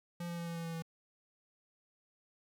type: tone with pitch steps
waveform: square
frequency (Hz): 172.7 / 171.31 / 169.93 / 168.56 / 167.2 / 165.86 / 164.52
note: F3 / F3 / F3 / E3 / E3 / E3 / E3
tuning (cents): -19 / -33 / -47 / +39 / +25 / +11 / -3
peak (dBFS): -39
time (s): 0.2-0.823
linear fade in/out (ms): 5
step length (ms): 89
effects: 13-bit